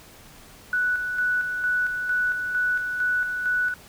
sine tone with tremolo, 1480 Hz, F#6, in tune, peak -20 dBFS, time 0.73-3.74 s, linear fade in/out 2 ms, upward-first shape square, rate 2.2 Hz, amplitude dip 45%, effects pink hiss -48 dBFS RMS until 3.88 s

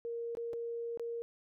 sine tone with dropouts, 467 Hz, A#4, 3 cents sharp, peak -36 dBFS, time 0.05-1.22 s, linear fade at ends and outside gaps 0 ms, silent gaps 0.351-0.371 / 0.532-0.536 / 0.974-0.996 s, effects none

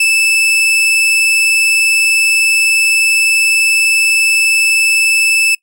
40% pulse tone with vibrato, 2628 Hz, E7, 6 cents flat, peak -8 dBFS, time 0-5.55 s, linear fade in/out 5 ms, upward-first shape sine, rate 20 Hz, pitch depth 15 cents each way, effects noise-tail reverb RT60 0.1 s tail -23 dB re dry

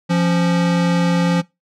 square tone pair together, 173.45 / 275 Hz, F3 / C#4, -12 / -14 cents, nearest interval minor sixth, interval 798 cents, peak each -15 / -24 dBFS, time 0.09-1.42 s, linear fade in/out 20 ms, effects noise-tail reverb RT60 0.2 s tail -21 dB re dry + low-pass 6000 Hz 12 dB/octave

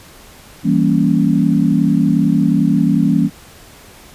sine chord, E diminished seventh, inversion none, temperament equal with one note detuned, 164.81 / 196 / 233.1 / 278.5 Hz, E3 / G3 / Bb3 / Db4, 0 / 0 / 0 / +8 cents, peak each -16 dBFS, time 0.63-3.3 s, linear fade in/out 50 ms, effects pink hiss -41 dBFS RMS until 4.14 s + resampled to 32000 Hz

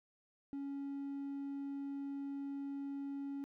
triangle tone, 278.8 Hz, C#4, 10 cents sharp, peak -37 dBFS, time 0.53-3.44 s, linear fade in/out 0 ms, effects tanh soft clip ceiling -33 dBFS

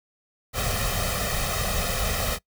pink noise with comb filter, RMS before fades -26 dBFS, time 0.53-2.39 s, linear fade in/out 50 ms, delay 1.6 ms, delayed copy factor +0.85, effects noise-tail reverb RT60 0.1 s tail -22 dB re dry

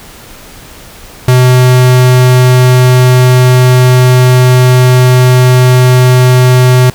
square tone, 126.5 Hz, B2, 42 cents sharp, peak -3 dBFS, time 1.28-6.9 s, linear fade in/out 2 ms, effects pink hiss -32 dBFS RMS until 6.94 s

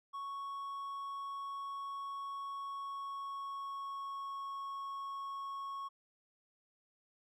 triangle tone with pitch glide, 1108.7 to 1101.7 Hz, C#6 to C#6, 0 to -11 cents, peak -38 dBFS, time 0.13-5.89 s, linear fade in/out 20 ms, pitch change -11 cents, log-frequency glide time 2.52-4.5 s, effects none

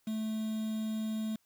triangle tone with quantisation, 218.4 Hz, A3, 13 cents flat, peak -30 dBFS, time 0.07-1.36 s, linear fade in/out 5 ms, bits 8, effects white hiss -73 dBFS RMS until 1.45 s

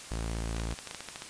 sawtooth tone, 56.1 Hz, A1, 34 cents sharp, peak -28 dBFS, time 0.11-0.74 s, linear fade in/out 0 ms
clicks, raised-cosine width 0.2 ms, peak -21 dBFS, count 11, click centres 0.567 / 0.598 / 0.713 / 0.789 / 0.873 / 0.911 / 0.947 / 1.006 / 1.087 / 1.159 / 1.221 s
effects white hiss -45 dBFS RMS until 1.29 s + resampled to 22050 Hz

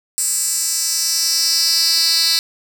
10% pulse tone with high-pass filter sweep, 329.6 Hz, E4, in tune, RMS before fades -17 dBFS, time 0.18-2.39 s, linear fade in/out 0 ms, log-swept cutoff 7800 to 4100 Hz, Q 3.6, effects none

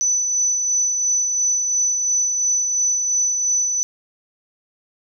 sine tone with tremolo, 5990 Hz, F#8, 20 cents sharp, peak -15 dBFS, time 0.01-3.83 s, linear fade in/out 0 ms, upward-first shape sine, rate 2.9 Hz, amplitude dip 35%, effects none

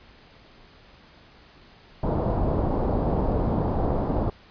pink low-pass noise, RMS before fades -24 dBFS, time 2.03-4.3 s, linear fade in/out 5 ms, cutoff 870 Hz, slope 24 dB/octave, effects pink hiss -52 dBFS RMS until 4.5 s + resampled to 11025 Hz

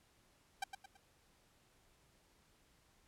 sawtooth tone with echo, 783 Hz, G5, 2 cents flat, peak -32 dBFS, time 0.62-0.64 s, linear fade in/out 5 ms, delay 110 ms, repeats 3, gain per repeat -8 dB, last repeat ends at 0.97 s, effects pink hiss -71 dBFS RMS until 3.07 s + low-pass 12000 Hz 12 dB/octave

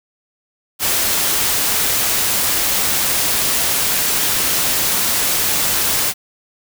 white noise, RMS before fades -17 dBFS, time 0.79-6.14 s, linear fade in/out 50 ms, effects none

